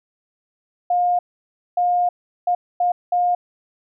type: tone bursts at uneven times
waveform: sine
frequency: 711 Hz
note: F5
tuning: 31 cents sharp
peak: -15 dBFS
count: 5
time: 0.9-1.19 / 1.77-2.09 / 2.47-2.55 / 2.8-2.92 / 3.12-3.35 s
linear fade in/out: 5 ms
effects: none